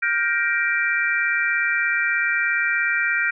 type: chord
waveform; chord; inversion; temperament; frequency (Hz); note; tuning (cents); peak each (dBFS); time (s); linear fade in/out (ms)
sine; G minor seventh; third; just; 1411.2 / 1568 / 1881.6 / 2352; F6 / G6 / Bb6 / D7; +18 / 0 / +16 / +2; -24; 0.02-3.31; 10
effects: none